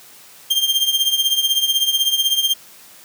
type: tone with tremolo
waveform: 40% pulse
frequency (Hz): 3184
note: G7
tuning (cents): +26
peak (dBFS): -11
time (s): 0.5-2.54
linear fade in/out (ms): 10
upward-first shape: triangle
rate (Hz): 16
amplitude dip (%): 80
effects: white hiss -44 dBFS RMS until 3.04 s + high-pass 100 Hz 12 dB/octave